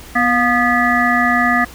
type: harmonic tone with a mistuned harmonic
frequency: 245 Hz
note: B3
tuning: 14 cents flat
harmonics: 1 / 3 / 5 / 7 / 8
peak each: -18 / -18 / -18 / -18 / -18 dBFS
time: 0.15-1.65 s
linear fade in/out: 10 ms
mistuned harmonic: 3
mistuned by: -54 cents
effects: added 60 Hz sine -38 dBFS peak until 1.74 s + pink hiss -38 dBFS RMS until 1.74 s